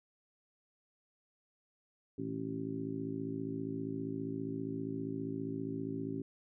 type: harmonic tone with a mistuned harmonic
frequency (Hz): 55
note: A1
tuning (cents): 0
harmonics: 2 / 3 / 4 / 5 / 6 / 7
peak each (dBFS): -46 / -44 / -47 / -39 / -47 / -43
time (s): 2.18-6.22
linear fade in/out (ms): 5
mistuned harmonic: 2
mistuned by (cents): +63
effects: none

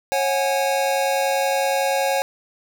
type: chord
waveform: square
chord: C# suspended fourth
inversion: none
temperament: equal with one note detuned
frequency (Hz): 545.8 / 740 / 830.6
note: C#5 / F#5 / G#5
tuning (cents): -27 / 0 / 0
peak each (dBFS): -22 / -25 / -25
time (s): 0.12-2.22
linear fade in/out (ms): 0
effects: none

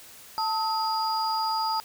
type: tone cluster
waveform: sine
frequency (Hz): 885 / 1278 / 4856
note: A5 / D#6 / D#8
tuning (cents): +10 / +46 / -43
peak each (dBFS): -26 / -31 / -31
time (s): 0.38-1.8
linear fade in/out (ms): 0
effects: white hiss -48 dBFS RMS until 1.84 s

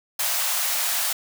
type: high-pass noise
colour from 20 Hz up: white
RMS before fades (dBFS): -24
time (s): 0.19-1.13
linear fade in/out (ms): 5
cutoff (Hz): 580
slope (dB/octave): 96
effects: none

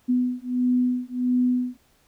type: beating tone pair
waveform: sine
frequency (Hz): 248.4 / 249.9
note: B3 / B3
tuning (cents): +10 / +21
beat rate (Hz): 1.5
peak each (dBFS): -23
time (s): 0.08-1.77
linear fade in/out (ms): 20
effects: pink hiss -62 dBFS RMS until 2.07 s

